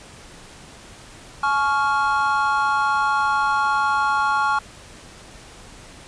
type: chord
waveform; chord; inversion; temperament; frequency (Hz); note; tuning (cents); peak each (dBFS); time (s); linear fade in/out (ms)
triangle; Db major; second; equal with one note detuned; 850 / 1108.7 / 1396.9; Ab5 / Db6 / F6; +40 / 0 / 0; -20; 1.43-4.59; 5
effects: pink hiss -43 dBFS RMS until 6.07 s + resampled to 22050 Hz